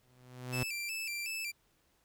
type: tone with exponential growth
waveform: sawtooth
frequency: 125.8 Hz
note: B2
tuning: 32 cents sharp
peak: -27 dBFS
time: 0.03-0.63 s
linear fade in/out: 0 ms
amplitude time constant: 130 ms
type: tone with vibrato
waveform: sawtooth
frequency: 2489 Hz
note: D#7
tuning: in tune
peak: -33 dBFS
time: 0.52-1.52 s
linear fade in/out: 20 ms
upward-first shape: square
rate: 2.7 Hz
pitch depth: 93 cents each way
effects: pink hiss -72 dBFS RMS until 2.04 s

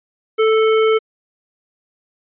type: tone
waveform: square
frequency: 440 Hz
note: A4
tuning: in tune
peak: -12 dBFS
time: 0.38-0.99 s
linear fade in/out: 20 ms
effects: resampled to 8000 Hz

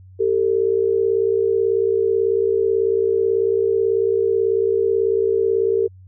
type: tone pair together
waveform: sine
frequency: 392 / 450.2 Hz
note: G4 / A4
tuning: 0 / +40 cents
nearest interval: major second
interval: 240 cents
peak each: -18 dBFS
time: 0.19-5.88 s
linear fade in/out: 20 ms
effects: added 93 Hz sine -41 dBFS peak until 6.07 s

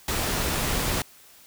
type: noise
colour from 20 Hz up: pink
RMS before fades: -26 dBFS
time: 0.08-1.02 s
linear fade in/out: 2 ms
effects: white hiss -52 dBFS RMS until 1.46 s

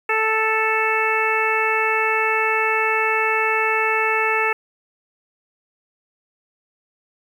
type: harmonic tone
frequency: 440 Hz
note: A4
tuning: in tune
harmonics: 1 / 2 / 3 / 4 / 5 / 6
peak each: -24 / -24 / -24 / -24 / -24 / -24 dBFS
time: 0.09-4.53 s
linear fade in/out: 5 ms
effects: 8-bit

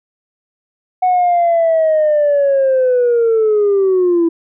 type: linear sweep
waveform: sine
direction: down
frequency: 740 to 329.6 Hz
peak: -8 dBFS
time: 1.02-4.29 s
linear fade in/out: 10 ms
effects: tanh soft clip ceiling -7 dBFS

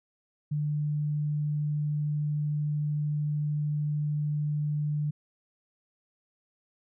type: tone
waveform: sine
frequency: 148.9 Hz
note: D3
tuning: 24 cents sharp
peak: -26 dBFS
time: 0.51-5.11 s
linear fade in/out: 10 ms
effects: none

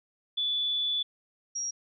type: tone pair in turn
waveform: sine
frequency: 3461 / 5657 Hz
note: A7 / F8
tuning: -29 / +21 cents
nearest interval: major sixth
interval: 850 cents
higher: second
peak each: -26 / -30 dBFS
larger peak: first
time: 0.37-1.03 / 1.55-1.71 s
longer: first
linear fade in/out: 10 ms
effects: none

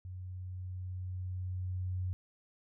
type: tone with level ramp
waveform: sine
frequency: 91.8 Hz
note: F#2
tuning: 13 cents flat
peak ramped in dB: -41 to -32 dBFS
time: 0.05-2.13 s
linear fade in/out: 0 ms
effects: none

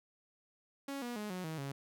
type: tone with pitch steps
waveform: sawtooth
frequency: 277.2 / 241.3 / 210.1 / 182.88 / 159.21 / 138.6 Hz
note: C#4 / B3 / G#3 / F#3 / D#3 / C#3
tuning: 0 / -40 / +20 / -20 / +40 / 0 cents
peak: -35 dBFS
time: 0.88-1.72 s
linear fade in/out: 5 ms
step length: 140 ms
effects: none

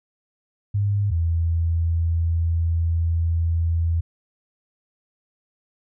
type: tone pair in turn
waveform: sine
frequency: 101.4 / 83.24 Hz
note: G#2 / E2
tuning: -41 / +17 cents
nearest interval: minor third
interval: 342 cents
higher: first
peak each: -18 dBFS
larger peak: neither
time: 0.74-1.11 / 1.11-4.01 s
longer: second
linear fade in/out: 10 ms
effects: none

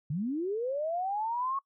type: linear sweep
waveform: sine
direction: up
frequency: 134.2 to 1108.7 Hz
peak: -29 dBFS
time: 0.1-1.59 s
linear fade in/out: 5 ms
effects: noise-tail reverb RT60 0.1 s tail -23 dB re dry

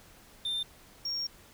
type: tone pair in turn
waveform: sine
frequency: 3593 / 5556 Hz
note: A7 / F8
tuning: +36 / -10 cents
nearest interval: minor sixth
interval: 754 cents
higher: second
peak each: -27 / -29 dBFS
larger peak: first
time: 0.45-0.63 / 1.05-1.27 s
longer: second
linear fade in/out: 5 ms
effects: tanh soft clip ceiling -29 dBFS + pink hiss -56 dBFS RMS until 1.53 s

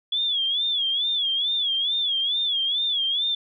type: tone with vibrato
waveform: sine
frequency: 3387 Hz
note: G#7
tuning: 33 cents sharp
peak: -21 dBFS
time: 0.12-3.35 s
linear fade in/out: 5 ms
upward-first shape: sine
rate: 2.3 Hz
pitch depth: 120 cents each way
effects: none

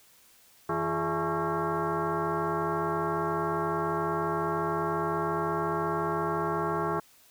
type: tone with frequency modulation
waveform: sine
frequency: 342.3 Hz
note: F4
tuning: 35 cents flat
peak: -26 dBFS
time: 0.69-7 s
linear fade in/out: 5 ms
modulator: 253 Hz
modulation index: 4.1
effects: white hiss -59 dBFS RMS until 7.3 s

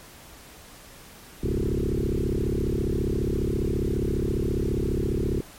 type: tone with frequency modulation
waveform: sine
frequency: 146.83 Hz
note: D3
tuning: in tune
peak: -22 dBFS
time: 1.43-5.41 s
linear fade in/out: 5 ms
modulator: 34.7 Hz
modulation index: 7.7
effects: pink hiss -47 dBFS RMS until 5.58 s + MP3 64 kbps

